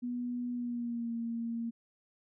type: tone with pitch glide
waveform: sine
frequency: 244.2 to 231.6 Hz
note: B3 to A#3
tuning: -19 to -11 cents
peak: -33 dBFS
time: 0.02-1.71 s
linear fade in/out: 20 ms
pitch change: -92 cents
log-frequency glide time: 0.53-1.13 s
effects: none